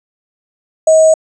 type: tone with sample-and-hold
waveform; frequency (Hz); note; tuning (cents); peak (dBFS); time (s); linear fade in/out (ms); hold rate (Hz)
sine; 636; D#5; +38; -4; 0.87-1.14; 5; 7350
effects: resampled to 24000 Hz